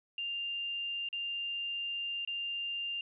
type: tone with dropouts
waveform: sine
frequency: 2795 Hz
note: F7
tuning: 1 cent sharp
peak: -34 dBFS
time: 0.18-3.01 s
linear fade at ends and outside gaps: 2 ms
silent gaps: 1.088-1.128 / 2.25-2.275 s
effects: none